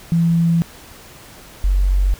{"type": "tone pair in turn", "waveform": "sine", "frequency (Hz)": [167.7, 47.06], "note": ["E3", "F#1"], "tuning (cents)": [30, 30], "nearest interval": "octave + minor seventh", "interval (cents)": 2200, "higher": "first", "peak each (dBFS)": -12, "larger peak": "neither", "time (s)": [[0.12, 0.62], [1.64, 2.14]], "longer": "neither", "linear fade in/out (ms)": 0, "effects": ["pink hiss -41 dBFS RMS until 2.19 s"]}